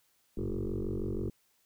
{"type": "tone with frequency modulation", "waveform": "sine", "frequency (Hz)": 164.81, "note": "E3", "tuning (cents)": 0, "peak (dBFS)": -30, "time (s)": [0.37, 1.3], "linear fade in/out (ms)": 5, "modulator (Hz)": 46.2, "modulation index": 5.5, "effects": ["tanh soft clip ceiling -27 dBFS", "white hiss -71 dBFS RMS until 1.65 s"]}